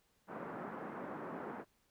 pink band-pass noise, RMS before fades -45 dBFS, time 0.27-1.65 s, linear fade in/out 50 ms, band 180 to 1500 Hz, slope 24 dB/octave, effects pink hiss -75 dBFS RMS until 1.9 s

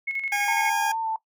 sine tone with tremolo, 2181 Hz, C#7, 29 cents flat, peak -24 dBFS, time 0.07-0.7 s, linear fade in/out 10 ms, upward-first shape square, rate 12 Hz, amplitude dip 55%
20% pulse tone, 815 Hz, G#5, 33 cents flat, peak -19 dBFS, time 0.32-0.92 s, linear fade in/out 5 ms
sine tone with vibrato, 893 Hz, A5, 25 cents sharp, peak -24 dBFS, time 0.48-1.16 s, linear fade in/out 2 ms, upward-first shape sine, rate 4.4 Hz, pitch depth 17 cents each way
effects noise-tail reverb RT60 0.1 s tail -18 dB re dry

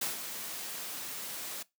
white noise with ADSR envelope, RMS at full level -32 dBFS, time 0.01-1.63 s, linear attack 6 ms, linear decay 140 ms, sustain -8 dB, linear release 8 ms, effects noise-tail reverb RT60 0.2 s tail -21 dB re dry + high-pass 150 Hz 12 dB/octave

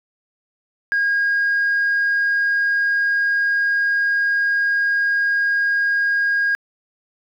sine tone, 1630 Hz, G#6, 33 cents flat, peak -14 dBFS, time 0.92-6.55 s, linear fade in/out 0 ms, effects tanh soft clip ceiling -13 dBFS + 9-bit

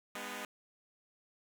5% pulse tone cluster, 205.3 / 248.4 / 306.2 Hz, G#3 / B3 / D#4, -20 / +10 / -28 cents, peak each -33 / -32 / -37 dBFS, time 0.15-0.45 s, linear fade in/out 2 ms, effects 11-bit

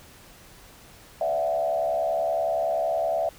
sine tone with frequency modulation, 659.3 Hz, E5, in tune, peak -22 dBFS, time 1.21-3.29 s, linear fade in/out 2 ms, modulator 70.6 Hz, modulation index 1.1, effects pink hiss -50 dBFS RMS until 3.38 s

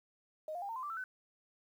sine tone with pitch steps, 621 / 705.1 / 800.7 / 909.2 / 1032.4 / 1172.3 / 1331.1 / 1511.5 Hz, D#5 / F5 / G5 / A#5 / C6 / D6 / E6 / F#6, -3 / +16 / +37 / -43 / -23 / -3 / +16 / +36 cents, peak -38 dBFS, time 0.48-1.04 s, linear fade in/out 2 ms, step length 70 ms, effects 11-bit

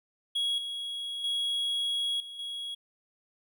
triangle tone with level steps, 3322 Hz, G#7, in tune, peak -25 / -32 / -26 / -39 / -33 dBFS, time 0.35-2.75 s, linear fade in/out 10 ms, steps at 0.58 / 1.24 / 2.2 / 2.39 s, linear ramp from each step 2 ms, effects none

